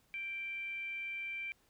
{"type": "tone with frequency modulation", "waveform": "sine", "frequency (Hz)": 2349, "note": "D7", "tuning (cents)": 0, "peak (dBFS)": -38, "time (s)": [0.14, 1.52], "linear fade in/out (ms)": 0, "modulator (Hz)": 758, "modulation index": 0.24, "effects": ["pink hiss -71 dBFS RMS until 1.69 s"]}